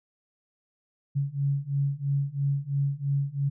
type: beating tone pair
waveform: sine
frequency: 138.59 / 141.59 Hz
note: C#3 / C#3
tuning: 0 / +37 cents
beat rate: 3 Hz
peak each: -28 / -27 dBFS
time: 1.15-3.5 s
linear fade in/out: 20 ms
effects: none